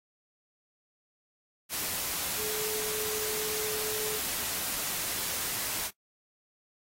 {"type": "tone in noise", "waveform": "sine", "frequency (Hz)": 429.6, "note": "A4", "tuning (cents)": -41, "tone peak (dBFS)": -38, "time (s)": [2.36, 4.21], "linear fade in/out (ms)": 50, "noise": "white", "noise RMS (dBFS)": -33, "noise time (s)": [1.69, 5.91], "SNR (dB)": -8, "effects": ["noise-tail reverb RT60 0.1 s tail -21 dB re dry", "AAC 48 kbps"]}